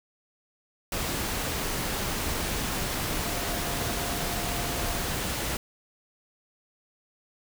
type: tone in noise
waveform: sine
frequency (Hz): 698.5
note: F5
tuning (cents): 0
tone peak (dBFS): -39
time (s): 3.26-5.03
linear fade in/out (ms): 2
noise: pink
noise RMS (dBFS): -30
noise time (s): 0.92-5.57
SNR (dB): -12
effects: none